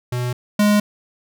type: tone pair in turn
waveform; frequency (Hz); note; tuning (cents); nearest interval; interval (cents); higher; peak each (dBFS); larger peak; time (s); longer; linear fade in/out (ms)
square; 123.47 / 207.7; B2 / G#3; 0 / 0; major sixth; 900; second; -21 / -13; second; 0.12-0.33 / 0.59-0.8; neither; 5
effects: none